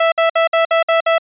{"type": "tone bursts", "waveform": "sawtooth", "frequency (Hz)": 659.3, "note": "E5", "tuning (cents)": 0, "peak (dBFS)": -7, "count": 7, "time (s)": [0, 1.182], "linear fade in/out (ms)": 5, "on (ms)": 120, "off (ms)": 57, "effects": ["resampled to 8000 Hz"]}